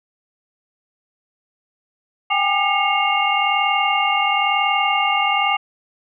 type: tone cluster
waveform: sine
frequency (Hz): 781 / 822 / 1203 / 2166 / 2795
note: G5 / G#5 / D6 / C#7 / F7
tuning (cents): -7 / -18 / +41 / -41 / +1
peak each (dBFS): -22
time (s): 2.3-5.57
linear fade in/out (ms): 10
effects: none